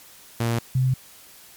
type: tone pair in turn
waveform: sawtooth / sine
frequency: 116.54 / 129.5 Hz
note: A#2 / C3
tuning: 0 / -17 cents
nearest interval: major second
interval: 183 cents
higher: second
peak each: -17 dBFS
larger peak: neither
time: 0.4-0.59 / 0.75-0.94 s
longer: neither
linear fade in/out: 5 ms
effects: white hiss -48 dBFS RMS until 1.56 s + MP3 96 kbps